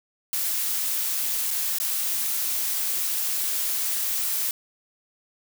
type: noise with dropouts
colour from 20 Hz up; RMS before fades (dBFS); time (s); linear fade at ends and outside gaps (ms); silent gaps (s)
blue; -26; 0.33-4.51; 1; 1.507-1.51 / 1.785-1.8
effects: none